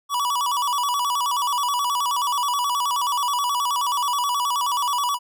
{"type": "tone with vibrato", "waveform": "square", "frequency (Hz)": 1054, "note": "C6", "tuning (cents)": 12, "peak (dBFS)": -21, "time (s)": [0.09, 5.19], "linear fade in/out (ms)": 50, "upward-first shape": "square", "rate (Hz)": 9.4, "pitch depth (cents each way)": 130, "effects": []}